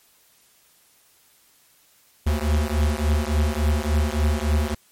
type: beating tone pair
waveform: square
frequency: 73.42 / 76.92 Hz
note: D2 / D#2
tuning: 0 / -19 cents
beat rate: 3.5 Hz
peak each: -22 / -23 dBFS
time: 2.26-4.75 s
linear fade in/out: 10 ms
effects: white hiss -58 dBFS RMS until 4.91 s + MP3 64 kbps